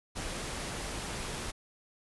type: low-pass noise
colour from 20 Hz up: pink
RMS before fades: -38 dBFS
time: 0.15-1.52 s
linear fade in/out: 20 ms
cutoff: 11000 Hz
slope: 96 dB/octave
effects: none